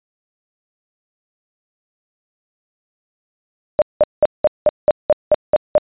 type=tone bursts; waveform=sine; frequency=603 Hz; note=D5; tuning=46 cents sharp; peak=-7 dBFS; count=10; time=3.79-5.78 s; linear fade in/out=0 ms; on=28 ms; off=190 ms; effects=resampled to 8000 Hz